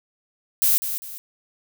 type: noise with echo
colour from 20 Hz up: violet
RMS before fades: -18 dBFS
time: 0.62-0.78 s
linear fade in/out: 0 ms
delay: 200 ms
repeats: 2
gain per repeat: -9 dB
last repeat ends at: 1.18 s
effects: none